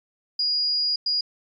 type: tone bursts at uneven times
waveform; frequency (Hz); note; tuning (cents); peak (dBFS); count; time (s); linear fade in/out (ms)
sine; 4877; D#8; -35; -20; 2; 0.39-0.96 / 1.06-1.21; 5
effects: MP3 96 kbps